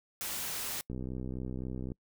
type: noise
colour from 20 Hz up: white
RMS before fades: -37 dBFS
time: 0.21-0.81 s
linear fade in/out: 0 ms
type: click train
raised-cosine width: 3 ms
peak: -26 dBFS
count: 66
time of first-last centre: 0.9-1.919 s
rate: 63.8 Hz
effects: noise-tail reverb RT60 0.1 s tail -26 dB re dry

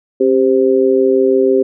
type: tone with amplitude modulation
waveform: sine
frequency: 393.8 Hz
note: G4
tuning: 8 cents sharp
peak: -4 dBFS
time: 0.2-1.63 s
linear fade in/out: 10 ms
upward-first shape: sine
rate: 126 Hz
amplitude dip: 100%
effects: none

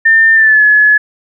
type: tone with pitch glide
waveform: sine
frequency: 1800 to 1703.9 Hz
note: A6 to G#6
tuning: +39 to +44 cents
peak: -4 dBFS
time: 0.05-0.98 s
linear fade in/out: 10 ms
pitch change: -95 cents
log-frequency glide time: 0.34-0.63 s
effects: none

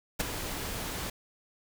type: noise with ADSR envelope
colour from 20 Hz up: pink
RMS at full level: -26 dBFS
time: 0.19-1.1 s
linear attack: 16 ms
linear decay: 12 ms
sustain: -10 dB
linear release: 5 ms
effects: none

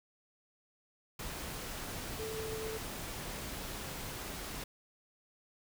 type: tone in noise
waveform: sine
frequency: 440 Hz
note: A4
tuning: in tune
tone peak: -39 dBFS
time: 2.19-2.78 s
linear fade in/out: 5 ms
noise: pink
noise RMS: -42 dBFS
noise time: 1.19-4.64 s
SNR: 0 dB
effects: none

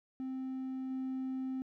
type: tone with level steps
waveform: triangle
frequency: 261.6 Hz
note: C4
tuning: in tune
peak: -34 / -32 dBFS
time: 0.2-1.62 s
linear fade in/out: 0 ms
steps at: 0.9 s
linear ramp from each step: 10 ms
effects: tanh soft clip ceiling -29 dBFS

